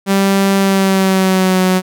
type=tone with pitch glide; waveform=sawtooth; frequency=195.7 to 185.36 Hz; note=G3 to F#3; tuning=-3 to +3 cents; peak=-6 dBFS; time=0.06-1.82 s; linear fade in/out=50 ms; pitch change=-94 cents; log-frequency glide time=0.57-1.61 s; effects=none